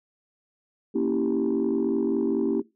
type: chord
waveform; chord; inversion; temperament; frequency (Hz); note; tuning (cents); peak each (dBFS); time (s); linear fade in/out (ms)
sine; A# diminished seventh; none; equal with one note detuned; 233.1 / 277.2 / 326.8 / 392; A#3 / C#4 / E4 / G4; 0 / 0 / -15 / 0; -26; 0.94-2.62; 20
effects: noise-tail reverb RT60 0.2 s tail -17 dB re dry + tanh soft clip ceiling -16 dBFS